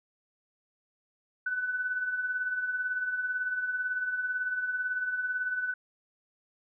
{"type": "tone with tremolo", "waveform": "sine", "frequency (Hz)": 1497, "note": "F#6", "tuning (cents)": 20, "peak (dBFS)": -26, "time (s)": [1.46, 5.74], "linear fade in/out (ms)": 5, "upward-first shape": "triangle", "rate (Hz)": 18, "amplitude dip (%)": 60, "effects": []}